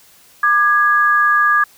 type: tone pair together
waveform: sine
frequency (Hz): 1196.4 / 1661.2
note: D6 / G#6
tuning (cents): +32 / 0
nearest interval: tritone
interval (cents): 568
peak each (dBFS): -13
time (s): 0.43-1.64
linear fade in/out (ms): 5
effects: white hiss -48 dBFS RMS until 1.77 s